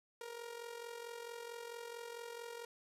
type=tone with amplitude modulation; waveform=sawtooth; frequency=470 Hz; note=A#4; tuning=14 cents sharp; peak=-39 dBFS; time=0.21-2.65 s; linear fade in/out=2 ms; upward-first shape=sine; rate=44.5 Hz; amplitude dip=65%; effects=resampled to 32000 Hz + 11-bit